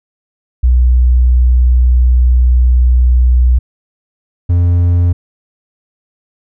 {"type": "tone pair in turn", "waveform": ["sine", "triangle"], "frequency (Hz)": [61.74, 87.31], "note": ["B1", "F2"], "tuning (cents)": [0, 0], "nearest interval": "tritone", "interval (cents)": 600, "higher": "second", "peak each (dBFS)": -5, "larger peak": "neither", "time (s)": [[0.63, 3.59], [4.49, 5.13]], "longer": "first", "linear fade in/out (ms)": 10, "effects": []}